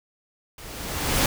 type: noise with level ramp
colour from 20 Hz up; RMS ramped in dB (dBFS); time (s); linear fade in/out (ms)
pink; -42 to -19; 0.58-1.26; 2
effects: none